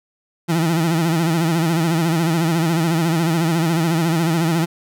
30% pulse tone with vibrato, 164.81 Hz, E3, in tune, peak -13 dBFS, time 0.48-4.66 s, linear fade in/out 20 ms, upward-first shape sine, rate 14 Hz, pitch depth 84 cents each way, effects none

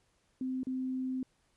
sine tone with dropouts, 258.8 Hz, C4, 19 cents flat, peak -32 dBFS, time 0.41-1.23 s, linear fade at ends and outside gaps 2 ms, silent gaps 0.633-0.669 s, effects pink hiss -73 dBFS RMS until 1.56 s + resampled to 24000 Hz

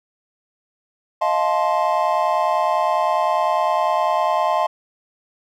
triangle chord, F dominant seventh, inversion third, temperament just, 628.6 / 698.5 / 873.1 / 1047.7 Hz, Eb5 / F5 / A5 / C6, +18 / 0 / -14 / +2 cents, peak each -20 dBFS, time 1.21-4.67 s, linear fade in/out 10 ms, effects none

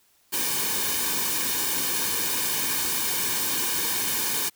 white noise with comb filter, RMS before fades -26 dBFS, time 0.32-4.5 s, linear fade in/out 20 ms, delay 1.5 ms, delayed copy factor -0.75, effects white hiss -63 dBFS RMS until 4.55 s

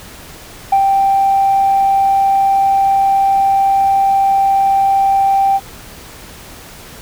sine tone with ADSR envelope, 784 Hz, G5, in tune, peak -5 dBFS, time 0.72-5.6 s, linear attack 7 ms, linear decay 71 ms, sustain -3 dB, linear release 43 ms, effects tanh soft clip ceiling -4 dBFS + pink hiss -35 dBFS RMS until 7.01 s

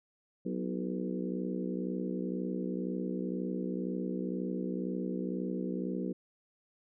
harmonic tone with a mistuned harmonic, 62 Hz, B1, 7 cents sharp, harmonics 3 / 4 / 5 / 6 / 7 / 8, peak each -36 / -38 / -40 / -42 / -43 / -44 dBFS, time 0.45-6.13 s, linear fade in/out 10 ms, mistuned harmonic 5, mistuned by +50 cents, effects none

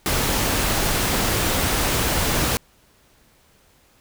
pink noise, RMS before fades -21 dBFS, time 0.06-2.57 s, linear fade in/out 0 ms, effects pink hiss -57 dBFS RMS until 4 s

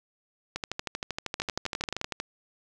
two click trains, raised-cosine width 0.2 ms, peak -13 / -14 dBFS, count 8 / 22, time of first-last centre 1.4-2.014 / 0.56-2.201 s, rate 11.4 / 12.8 Hz, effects none

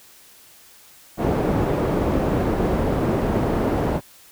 white low-pass noise, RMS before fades -21 dBFS, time 1.17-4.01 s, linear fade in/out 50 ms, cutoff 470 Hz, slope 12 dB/octave, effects white hiss -49 dBFS RMS until 4.31 s

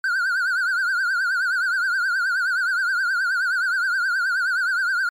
triangle tone with vibrato, 1484 Hz, F#6, 5 cents sharp, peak -17 dBFS, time 0.04-5.09 s, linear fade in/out 2 ms, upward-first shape triangle, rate 9.5 Hz, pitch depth 140 cents each way, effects MP3 64 kbps

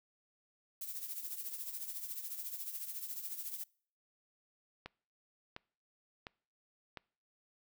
violet noise with tremolo, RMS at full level -40 dBFS, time 0.81-3.64 s, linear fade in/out 5 ms, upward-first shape triangle, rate 14 Hz, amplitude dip 70%
click train, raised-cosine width 0.3 ms, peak -28 dBFS, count 4, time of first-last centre 4.86-6.973 s, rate 1.42 Hz
effects noise-tail reverb RT60 0.5 s tail -25 dB re dry

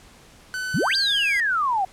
45% pulse tone with pitch glide, 1508 to 1635 Hz, F#6 to G#6, +32 to -28 cents, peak -26 dBFS, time 0.54-1.4 s, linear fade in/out 0 ms, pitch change +140 cents, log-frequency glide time 0.77-1.1 s
sine exponential two-way sweep, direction up then down, 123.2 to 4862 to 735 Hz, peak -19 dBFS, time 0.74-1.85 s, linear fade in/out 5 ms, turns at 0.96 s
effects pink hiss -50 dBFS RMS until 1.92 s + low-pass 10000 Hz 12 dB/octave

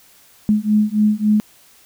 sine beating tone pair, 210 / 213.6 Hz, G#3 / G#3, +19 / +49 cents, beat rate 3.6 Hz, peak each -16 dBFS, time 0.49-1.4 s, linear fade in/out 0 ms, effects white hiss -50 dBFS RMS until 1.85 s

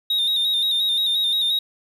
sine tone with vibrato, 3708 Hz, A#7, 10 cents flat, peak -15 dBFS, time 0.1-1.59 s, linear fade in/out 5 ms, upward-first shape square, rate 5.7 Hz, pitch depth 42 cents each way, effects tanh soft clip ceiling -17 dBFS + 8-bit

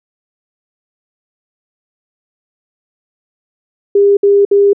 sine tone bursts, 402.4 Hz, G4, 45 cents sharp, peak -5 dBFS, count 3, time 3.95-4.732 s, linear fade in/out 5 ms, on 220 ms, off 61 ms, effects none

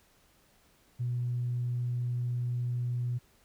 sine tone, 122.1 Hz, B2, 19 cents flat, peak -28 dBFS, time 0.99-3.19 s, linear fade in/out 20 ms, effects tanh soft clip ceiling -24 dBFS + pink hiss -65 dBFS RMS until 3.44 s

